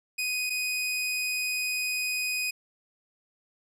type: tone pair in turn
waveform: sawtooth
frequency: 2495 / 2495 Hz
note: D#7 / D#7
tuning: +4 / +4 cents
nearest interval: unison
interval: 0 cents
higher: neither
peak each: -24 dBFS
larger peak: neither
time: 0.18-0.5 / 0.5-2.51 s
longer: second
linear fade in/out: 10 ms
effects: resampled to 32000 Hz + 11-bit